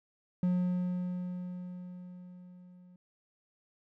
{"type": "tone with level ramp", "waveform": "triangle", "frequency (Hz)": 180, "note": "F#3", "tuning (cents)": -47, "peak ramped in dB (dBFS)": [-23, -52], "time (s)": [0.43, 2.96], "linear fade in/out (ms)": 2, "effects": []}